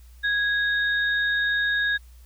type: tone pair together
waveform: sine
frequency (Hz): 1657 / 3720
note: G#6 / A#7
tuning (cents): -4 / -4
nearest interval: octave + major second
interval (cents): 1400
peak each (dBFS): -21 / -30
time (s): 0.23-1.98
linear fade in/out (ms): 20
effects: added 60 Hz sine -45 dBFS peak until 2.25 s + white hiss -60 dBFS RMS until 2.25 s

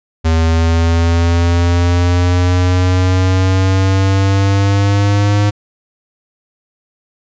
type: exponential sweep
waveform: square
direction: up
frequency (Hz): 80.8 to 103.3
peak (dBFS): -10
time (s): 0.24-5.51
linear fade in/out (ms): 20
effects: resampled to 16000 Hz

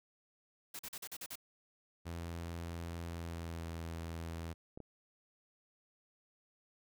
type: noise bursts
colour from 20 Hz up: white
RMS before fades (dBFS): -45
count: 7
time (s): 0.74-1.356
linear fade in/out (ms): 5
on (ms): 52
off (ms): 42
type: tone with pitch glide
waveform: sawtooth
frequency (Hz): 84.5 to 82.86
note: E2 to E2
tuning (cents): +43 to +9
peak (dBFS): -37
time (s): 2.05-4.54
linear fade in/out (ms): 20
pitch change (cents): -34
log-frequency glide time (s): 3.1-3.71
type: clicks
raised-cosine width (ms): 2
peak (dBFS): -34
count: 2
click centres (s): 4.775 / 4.803
effects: none

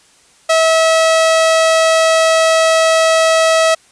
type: tone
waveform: sawtooth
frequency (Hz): 647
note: E5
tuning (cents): -32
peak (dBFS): -5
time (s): 0.49-3.75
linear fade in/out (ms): 10
effects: white hiss -49 dBFS RMS until 3.91 s + resampled to 22050 Hz

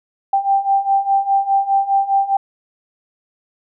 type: beating tone pair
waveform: sine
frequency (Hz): 784 / 788.9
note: G5 / G5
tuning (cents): 0 / +11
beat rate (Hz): 4.9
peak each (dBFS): -18 / -15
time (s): 0.33-2.37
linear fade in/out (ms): 5
effects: none

